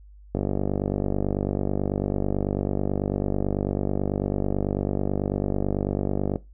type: click train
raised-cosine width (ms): 2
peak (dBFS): -11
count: 296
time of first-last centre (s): 0.35-6.358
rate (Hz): 49.1
effects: noise-tail reverb RT60 0.2 s tail -17 dB re dry + added 50 Hz sine -45 dBFS peak until 6.53 s